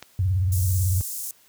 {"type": "click", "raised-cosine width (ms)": 0.2, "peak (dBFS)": -19, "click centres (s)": 0.026}
{"type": "tone with vibrato", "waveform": "sine", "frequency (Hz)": 92.5, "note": "F#2", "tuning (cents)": 0, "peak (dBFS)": -18, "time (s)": [0.19, 1.01], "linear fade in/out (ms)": 0, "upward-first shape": "triangle", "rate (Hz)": 18, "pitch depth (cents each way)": 180}
{"type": "high-pass noise", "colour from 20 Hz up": "pink", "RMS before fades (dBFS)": -32, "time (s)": [0.52, 1.31], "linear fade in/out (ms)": 2, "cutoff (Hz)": 7000, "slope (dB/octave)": 24}
{"effects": ["white hiss -57 dBFS RMS until 1.48 s", "high-pass 60 Hz 12 dB/octave"]}